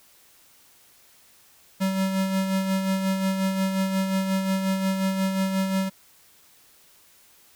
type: tone with tremolo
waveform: square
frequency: 191.3 Hz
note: G3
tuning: 42 cents flat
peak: -21 dBFS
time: 1.8-5.9 s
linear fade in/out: 20 ms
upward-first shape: sine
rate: 5.6 Hz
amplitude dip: 45%
effects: white hiss -56 dBFS RMS until 7.55 s